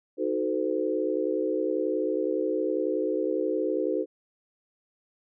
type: chord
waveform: sine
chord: D# diminished seventh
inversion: none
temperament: equal with one note detuned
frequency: 311.1 / 370 / 440 / 511.9 Hz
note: D#4 / F#4 / A4 / C5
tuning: 0 / 0 / 0 / -38 cents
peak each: -30 dBFS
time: 0.17-4.06 s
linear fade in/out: 50 ms
effects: none